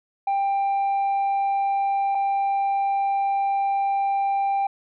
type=tone pair in turn; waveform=sine; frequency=791 / 791 Hz; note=G5 / G5; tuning=+15 / +15 cents; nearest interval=unison; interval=0 cents; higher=neither; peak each=-17 dBFS; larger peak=neither; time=0.27-2.15 / 2.15-4.67 s; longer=second; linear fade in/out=5 ms; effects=tanh soft clip ceiling -19 dBFS